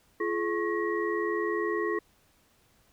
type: tone cluster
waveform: sine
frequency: 344.2 / 424.2 / 1095 / 1897 Hz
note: F4 / G#4 / C#6 / A#6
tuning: -25 / +37 / -22 / +30 cents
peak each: -31 / -30 / -35 / -35 dBFS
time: 0.2-1.99 s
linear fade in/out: 5 ms
effects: pink hiss -65 dBFS RMS until 2.92 s